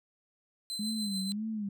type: tone with tremolo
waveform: 35% pulse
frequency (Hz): 4063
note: B7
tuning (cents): +48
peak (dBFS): -32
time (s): 0.7-1.32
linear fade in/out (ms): 0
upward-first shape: triangle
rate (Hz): 6.9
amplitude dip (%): 50
type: tone with vibrato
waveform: sine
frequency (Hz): 205.8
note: G#3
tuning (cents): -16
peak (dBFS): -32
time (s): 0.79-1.69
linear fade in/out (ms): 5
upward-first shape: sine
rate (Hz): 1.8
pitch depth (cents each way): 130
effects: none